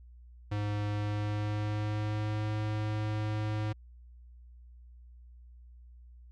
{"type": "tone with pitch glide", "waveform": "square", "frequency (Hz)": [103.83, 106.93], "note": ["G#2", "A2"], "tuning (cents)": [0, -49], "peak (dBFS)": -31, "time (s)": [0.51, 3.73], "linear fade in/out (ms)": 10, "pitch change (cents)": 51, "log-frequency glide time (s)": [0.88, 2.51], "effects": ["added 60 Hz sine -50 dBFS peak until 6.31 s", "low-pass 4000 Hz 12 dB/octave"]}